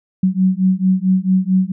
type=beating tone pair; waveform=sine; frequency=185 / 189.5 Hz; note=F#3 / F#3; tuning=0 / +42 cents; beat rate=4.5 Hz; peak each=-15 dBFS; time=0.23-1.72 s; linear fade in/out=5 ms; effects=none